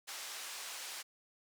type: band-pass noise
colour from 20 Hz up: white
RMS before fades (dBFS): -45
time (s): 0.07-1.03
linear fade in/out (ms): 20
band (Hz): 640 to 7800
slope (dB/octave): 12
effects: none